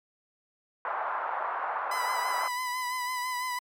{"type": "band-pass noise", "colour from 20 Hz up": "pink", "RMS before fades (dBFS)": -32, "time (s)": [0.85, 2.48], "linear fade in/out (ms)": 2, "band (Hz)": [790, 1300], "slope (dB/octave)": 24}
{"type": "tone with vibrato", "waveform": "30% pulse", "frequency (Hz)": 1000, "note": "B5", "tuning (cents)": 21, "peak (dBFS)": -27, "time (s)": [1.91, 3.59], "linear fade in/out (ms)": 5, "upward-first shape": "sine", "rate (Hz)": 6, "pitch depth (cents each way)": 33}
{"effects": ["MP3 64 kbps"]}